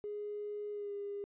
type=tone with pitch glide; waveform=triangle; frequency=415.3 to 404.9 Hz; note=G#4 to G#4; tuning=0 to -44 cents; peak=-34 dBFS; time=0.04-1.24 s; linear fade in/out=0 ms; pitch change=-44 cents; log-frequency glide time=0.72-0.92 s; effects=tanh soft clip ceiling -36 dBFS + resampled to 8000 Hz